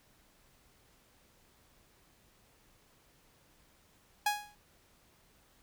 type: tone with exponential decay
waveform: sawtooth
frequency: 830.6 Hz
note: G#5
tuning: in tune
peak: -21 dBFS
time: 4.26-4.55 s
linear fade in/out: 5 ms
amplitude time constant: 63 ms
effects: pink hiss -66 dBFS RMS until 5.62 s